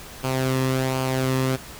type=tone with flanger; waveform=sawtooth; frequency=130.81 Hz; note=C3; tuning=in tune; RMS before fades=-23 dBFS; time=0.23-1.57 s; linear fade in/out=20 ms; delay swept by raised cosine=0.53 to 1.36 ms; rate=1.3 Hz; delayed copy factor=-0.5; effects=pink hiss -40 dBFS RMS until 1.79 s